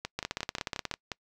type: two click trains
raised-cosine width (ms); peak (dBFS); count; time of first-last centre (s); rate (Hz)
0.2; -16 / -14; 7 / 13; 0.05-1.118 / 0.19-0.913; 5.62 / 16.6
effects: noise-tail reverb RT60 0.1 s tail -26 dB re dry